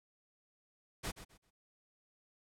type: noise with echo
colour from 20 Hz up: pink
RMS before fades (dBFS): -39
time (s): 1.03-1.12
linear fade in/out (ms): 20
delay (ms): 130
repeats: 3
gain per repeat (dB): -12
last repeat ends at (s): 1.51
effects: low-pass 12000 Hz 12 dB/octave